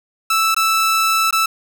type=tone with dropouts; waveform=sawtooth; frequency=1318 Hz; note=E6; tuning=1 cent flat; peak=-10 dBFS; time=0.3-1.46 s; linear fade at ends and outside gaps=5 ms; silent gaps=0.546-0.564 / 1.309-1.326 s; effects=none